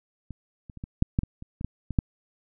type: clicks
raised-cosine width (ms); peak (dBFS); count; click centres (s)
5; -25 / -29 / -29 / -22 / -7 / -9 / -18 / -27 / -23 / -16 / -19 / -8; 12; 0.307 / 0.698 / 0.773 / 0.839 / 1.024 / 1.189 / 1.234 / 1.424 / 1.611 / 1.646 / 1.907 / 1.988
effects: none